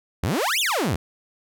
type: exponential two-way sweep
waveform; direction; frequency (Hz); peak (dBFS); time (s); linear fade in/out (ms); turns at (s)
sawtooth; up then down; 69.5 to 3729 to 69.5; -17; 0.23-0.96; 5; 0.6
effects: none